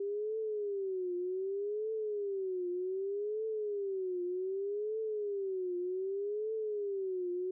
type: tone with vibrato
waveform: sine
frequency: 395.3 Hz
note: G4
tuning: 15 cents sharp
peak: -33 dBFS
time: 0-7.51 s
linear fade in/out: 5 ms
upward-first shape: triangle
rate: 0.65 Hz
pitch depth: 200 cents each way
effects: none